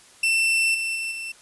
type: tone with level steps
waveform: 40% pulse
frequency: 2683 Hz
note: E7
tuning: 30 cents sharp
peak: -17 / -23 / -25 / -29 dBFS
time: 0.23-1.32 s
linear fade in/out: 5 ms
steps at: 0.74 / 0.95 / 1.11 s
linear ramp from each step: 10 ms
effects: white hiss -51 dBFS RMS until 1.41 s + resampled to 24000 Hz